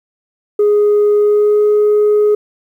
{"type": "tone with pitch glide", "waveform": "sine", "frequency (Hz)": [415.3, 419.2], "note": ["G#4", "G#4"], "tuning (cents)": [0, 16], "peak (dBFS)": -6, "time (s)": [0.59, 2.35], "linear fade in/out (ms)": 5, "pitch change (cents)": 16, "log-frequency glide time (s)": [1.16, 1.62], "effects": ["tanh soft clip ceiling -6 dBFS", "8-bit"]}